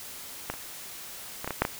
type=clicks; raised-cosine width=0.5 ms; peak=-14 / -25 / -18 / -15 / -15 / -6 / -12 dBFS; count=7; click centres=0.5 / 0.539 / 1.445 / 1.476 / 1.507 / 1.62 / 1.651 s; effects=white hiss -42 dBFS RMS until 1.79 s